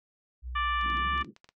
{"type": "tone with pitch glide", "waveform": "sine", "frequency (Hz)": [61.7, 69.66], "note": ["B1", "C#2"], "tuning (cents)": [-1, 9], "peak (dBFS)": -35, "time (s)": [0.42, 1.25], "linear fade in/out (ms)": 50, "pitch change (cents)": 210, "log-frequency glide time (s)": [0.94, 1.1]}
{"type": "harmonic tone", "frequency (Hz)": 587.3, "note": "D5", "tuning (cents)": 0, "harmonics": [2, 3, 4, 5, 6], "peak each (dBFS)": [-28, -34, -40, -40, -46], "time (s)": [0.55, 1.23], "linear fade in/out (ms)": 10}
{"type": "band-pass noise", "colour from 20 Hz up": "pink", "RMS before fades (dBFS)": -45, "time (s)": [0.81, 1.34], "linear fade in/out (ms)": 50, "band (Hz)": [140, 370], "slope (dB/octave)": 48}
{"type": "clicks", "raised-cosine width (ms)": 0.2, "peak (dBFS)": -34, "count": 9, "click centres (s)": [0.813, 0.901, 0.971, 1.178, 1.213, 1.246, 1.364, 1.444, 1.49]}
{"effects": ["noise-tail reverb RT60 0.1 s tail -17 dB re dry"]}